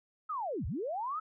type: linear two-way sweep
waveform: sine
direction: down then up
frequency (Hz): 1318.5 to 52.9 to 1318.5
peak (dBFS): -33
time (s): 0.29-1.2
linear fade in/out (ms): 10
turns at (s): 0.66
effects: none